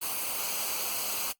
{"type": "noise with comb filter", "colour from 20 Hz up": "white", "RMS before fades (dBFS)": -32, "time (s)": [0.01, 1.33], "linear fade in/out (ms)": 20, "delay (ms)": 0.55, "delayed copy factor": -0.65, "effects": ["noise-tail reverb RT60 0.1 s tail -19 dB re dry", "Opus 32 kbps"]}